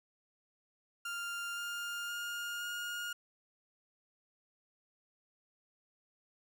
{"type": "tone with pitch steps", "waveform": "30% pulse", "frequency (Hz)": [1397, 1406.7, 1416.5, 1426.4], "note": ["F6", "F6", "F6", "F6"], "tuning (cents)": [0, 12, 24, 36], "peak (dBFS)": -35, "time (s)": [1.05, 3.13], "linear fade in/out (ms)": 5, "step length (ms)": 520, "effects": []}